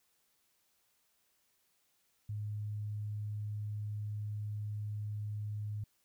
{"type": "tone", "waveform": "sine", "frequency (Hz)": 105, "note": "G#2", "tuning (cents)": 19, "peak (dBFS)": -36, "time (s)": [2.29, 5.84], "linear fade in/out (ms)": 5, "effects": ["white hiss -75 dBFS RMS until 6.04 s"]}